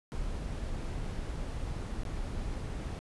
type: noise with dropouts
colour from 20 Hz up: brown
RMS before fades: -36 dBFS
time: 0.12-2.99 s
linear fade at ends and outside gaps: 0 ms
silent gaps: 1.046-1.05 / 2.034-2.052 s
effects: resampled to 24000 Hz